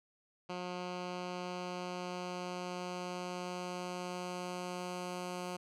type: tone with low-pass filter sweep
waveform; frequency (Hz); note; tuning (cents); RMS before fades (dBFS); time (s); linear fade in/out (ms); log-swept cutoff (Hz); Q
10% pulse; 179.7; F3; +50; -41; 0.49-5.57; 10; 4500 to 9600; 0.95
effects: none